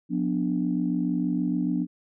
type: chord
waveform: sine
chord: B diminished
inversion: second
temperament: equal with one note detuned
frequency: 179.21 / 246.9 / 293.7 Hz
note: F3 / B3 / D4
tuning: +45 / 0 / 0 cents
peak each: -27 dBFS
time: 0.09-1.87 s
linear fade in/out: 50 ms
effects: tanh soft clip ceiling -13 dBFS